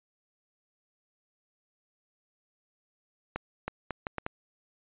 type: accelerating click train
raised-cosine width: 0.5 ms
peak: -17 dBFS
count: 6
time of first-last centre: 3.36-4.264 s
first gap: 320 ms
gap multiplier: 0.71
effects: resampled to 8000 Hz